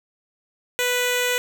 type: tone with notch filter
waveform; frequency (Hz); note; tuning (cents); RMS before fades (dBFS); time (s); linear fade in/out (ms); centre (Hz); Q
10% pulse; 493.9; B4; 0; -22; 0.79-1.38; 0; 1100; 1.6
effects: none